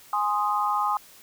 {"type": "chord", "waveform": "sine", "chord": "Ab major", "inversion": "none", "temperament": "equal", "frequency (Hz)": [830.6, 1046.5, 1244.5], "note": ["Ab5", "C6", "Eb6"], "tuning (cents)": [0, 0, 0], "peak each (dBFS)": [-26, -27, -26], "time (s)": [0.13, 0.97], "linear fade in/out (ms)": 2, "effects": ["white hiss -51 dBFS RMS until 1.22 s"]}